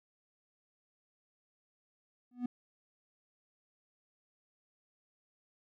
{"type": "tone with exponential growth", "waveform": "triangle", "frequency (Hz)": 245.7, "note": "B3", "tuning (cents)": -9, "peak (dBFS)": -27, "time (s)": [2.31, 2.46], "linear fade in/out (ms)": 5, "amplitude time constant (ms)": 32, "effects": []}